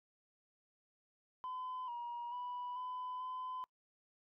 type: tone with pitch steps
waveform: sine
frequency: 1015 / 953 / 984 / 1005 / 1016 Hz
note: B5 / A#5 / B5 / B5 / B5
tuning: +47 / +38 / -7 / +30 / +49 cents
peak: -39 dBFS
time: 1.44-3.64 s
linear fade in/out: 0 ms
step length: 440 ms
effects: noise-tail reverb RT60 0.1 s tail -26 dB re dry + tanh soft clip ceiling -38 dBFS

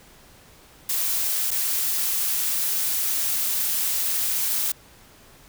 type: noise with dropouts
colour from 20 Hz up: blue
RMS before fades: -24 dBFS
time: 0.89-4.72 s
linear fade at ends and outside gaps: 5 ms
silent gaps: 1.507-1.513 s
effects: pink hiss -51 dBFS RMS until 5.48 s

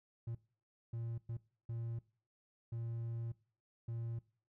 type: tone bursts at uneven times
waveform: triangle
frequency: 115.9 Hz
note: A#2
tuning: 10 cents flat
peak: -37 dBFS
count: 6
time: 0.27-0.35 / 0.93-1.18 / 1.29-1.37 / 1.69-1.99 / 2.72-3.32 / 3.88-4.19 s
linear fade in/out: 5 ms
effects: noise-tail reverb RT60 0.4 s tail -20 dB re dry

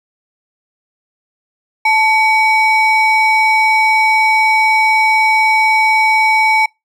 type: ring-modulated tone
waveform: triangle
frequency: 1568 Hz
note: G6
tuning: in tune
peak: -4 dBFS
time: 1.85-6.66 s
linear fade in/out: 5 ms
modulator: 692 Hz
effects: noise-tail reverb RT60 0.2 s tail -26 dB re dry

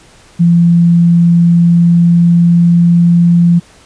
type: tone with pitch glide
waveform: sine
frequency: 170.8 to 171.89 Hz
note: F3 to F3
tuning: -38 to -27 cents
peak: -4 dBFS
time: 0.39-3.6 s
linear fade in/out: 20 ms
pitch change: +11 cents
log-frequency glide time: 1.37-3.29 s
effects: pink hiss -42 dBFS RMS until 3.85 s + resampled to 22050 Hz

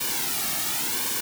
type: noise with flanger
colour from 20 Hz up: white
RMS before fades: -27 dBFS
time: 0-1.21 s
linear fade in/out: 10 ms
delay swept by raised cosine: 1.5 to 2.03 ms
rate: 0.93 Hz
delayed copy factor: -0.7
effects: none

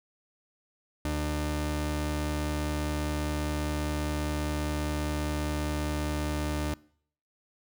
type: tone pair together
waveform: sawtooth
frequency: 75 / 150 Hz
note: D2 / D3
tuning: +37 / +37 cents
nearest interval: octave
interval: 1200 cents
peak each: -26 / -26 dBFS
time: 1.05-6.74 s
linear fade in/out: 0 ms
effects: noise-tail reverb RT60 0.6 s tail -23 dB re dry

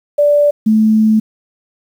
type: tone pair in turn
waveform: sine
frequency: 584 / 217.7 Hz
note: D5 / A3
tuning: -10 / -18 cents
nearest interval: octave + perfect fourth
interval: 1708 cents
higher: first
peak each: -7 dBFS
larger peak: neither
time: 0.18-0.51 / 0.66-1.2 s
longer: second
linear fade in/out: 10 ms
effects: 7-bit

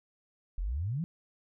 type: exponential sweep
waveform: sine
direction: up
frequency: 38.89 to 180.8 Hz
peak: -30 dBFS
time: 0.58-1.04 s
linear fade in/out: 0 ms
effects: none

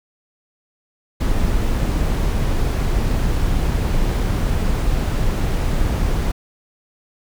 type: noise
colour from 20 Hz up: brown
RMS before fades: -18 dBFS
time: 1.2-6.32 s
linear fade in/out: 10 ms
effects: none

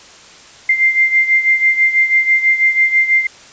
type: beating tone pair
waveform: sine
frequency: 2093 / 2099.1 Hz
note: C7 / C7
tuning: 0 / +5 cents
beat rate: 6.1 Hz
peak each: -11 / -16 dBFS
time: 0.69-3.27 s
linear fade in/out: 5 ms
effects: white hiss -40 dBFS RMS until 3.52 s + resampled to 16000 Hz

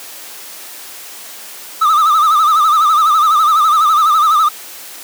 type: tone with vibrato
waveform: triangle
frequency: 1244.5 Hz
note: D#6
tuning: in tune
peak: -6 dBFS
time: 1.81-4.49 s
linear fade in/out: 10 ms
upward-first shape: sine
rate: 12 Hz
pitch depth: 99 cents each way
effects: white hiss -32 dBFS RMS until 5.03 s + high-pass 300 Hz 12 dB/octave

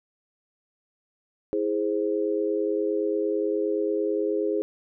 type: chord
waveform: sine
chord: E augmented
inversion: none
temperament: equal with one note detuned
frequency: 326 / 415.3 / 523.3 Hz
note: E4 / G#4 / B#4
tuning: -19 / 0 / 0 cents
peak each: -28 / -25 / -30 dBFS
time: 1.53-4.62 s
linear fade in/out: 0 ms
effects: none

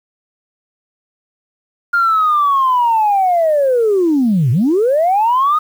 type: linear two-way sweep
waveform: sine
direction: down then up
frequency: 1413 to 110 to 1262 Hz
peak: -9 dBFS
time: 1.93-5.59 s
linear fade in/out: 10 ms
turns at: 4.51 s
effects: tanh soft clip ceiling -6 dBFS + 7-bit

